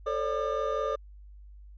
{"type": "tone cluster", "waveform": "triangle", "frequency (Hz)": [442.4, 540, 585, 1202], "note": ["A4", "C#5", "D5", "D6"], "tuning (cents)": [9, -45, -7, 40], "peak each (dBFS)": -31, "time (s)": [0.06, 0.96], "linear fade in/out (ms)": 10, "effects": ["added 50 Hz sine -46 dBFS peak until 1.77 s", "resampled to 16000 Hz"]}